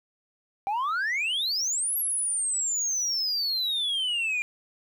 sine exponential two-way sweep, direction up then down, 770 to 11590 to 2385 Hz, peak -22 dBFS, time 0.67-4.42 s, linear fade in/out 0 ms, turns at 1.97 s, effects tanh soft clip ceiling -24 dBFS + 10-bit

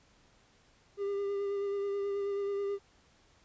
triangle tone with vibrato, 400.6 Hz, G4, 38 cents sharp, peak -29 dBFS, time 0.97-2.79 s, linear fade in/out 50 ms, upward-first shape sine, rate 9.3 Hz, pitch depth 19 cents each way, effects pink hiss -65 dBFS RMS until 3.44 s + resampled to 16000 Hz

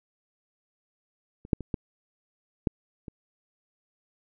clicks, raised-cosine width 3 ms, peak -30 / -8 / -23 / -15 / -10 / -26 dBFS, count 6, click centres 1.451 / 1.532 / 1.607 / 1.742 / 2.672 / 3.082 s, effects none

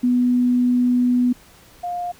sine tone pair in turn, 246.9 / 706.9 Hz, B3 / F5, 0 / +21 cents, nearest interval octave + tritone, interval 1821 cents, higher second, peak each -14 / -23 dBFS, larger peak first, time 0.03-1.33 / 1.83-2.12 s, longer first, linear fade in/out 10 ms, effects pink hiss -49 dBFS RMS until 2.19 s

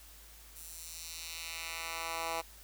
10% pulse tone with high-pass filter sweep, 164.81 Hz, E3, in tune, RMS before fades -41 dBFS, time 0.55-2.42 s, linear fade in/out 20 ms, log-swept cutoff 10000 to 720 Hz, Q 1, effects added 53 Hz sine -56 dBFS peak until 2.63 s + white hiss -56 dBFS RMS until 2.63 s

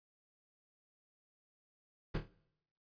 brown noise with echo, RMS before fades -35 dBFS, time 2.14-2.18 s, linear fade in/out 10 ms, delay 26 ms, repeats 4, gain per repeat -7 dB, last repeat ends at 2.284 s, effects noise-tail reverb RT60 0.8 s tail -21 dB re dry + resampled to 11025 Hz

